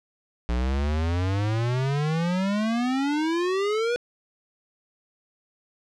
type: exponential sweep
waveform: square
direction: up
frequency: 58.27 to 490 Hz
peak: -23 dBFS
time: 0.49-3.96 s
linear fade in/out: 0 ms
effects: low-pass 5000 Hz 12 dB/octave